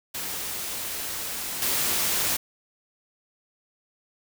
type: noise with level steps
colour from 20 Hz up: white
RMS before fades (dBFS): -32 / -25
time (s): 0.14-2.37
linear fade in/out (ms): 10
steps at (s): 1.62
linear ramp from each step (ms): 2
effects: none